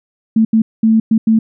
sine tone bursts at uneven times, 222.1 Hz, A3, 16 cents sharp, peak -7 dBFS, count 5, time 0.36-0.45 / 0.53-0.62 / 0.83-1 / 1.11-1.18 / 1.27-1.39 s, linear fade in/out 5 ms, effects none

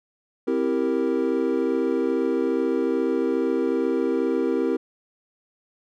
triangle chord, C dominant seventh, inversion none, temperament equal, 261.6 / 329.6 / 392 / 466.2 Hz, C4 / E4 / G4 / Bb4, 0 / 0 / 0 / 0 cents, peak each -24 dBFS, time 0.47-4.77 s, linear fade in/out 10 ms, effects none

